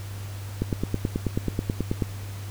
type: click train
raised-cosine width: 3 ms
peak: -11 dBFS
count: 14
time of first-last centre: 0.62-2.022 s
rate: 9.27 Hz
effects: added 99 Hz sine -33 dBFS peak until 2.5 s + pink hiss -44 dBFS RMS until 2.5 s